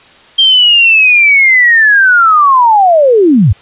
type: linear sweep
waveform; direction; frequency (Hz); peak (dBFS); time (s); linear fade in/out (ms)
sine; down; 3191 to 77.78; -3; 0.38-3.53; 10
effects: white hiss -40 dBFS RMS until 3.61 s + resampled to 8000 Hz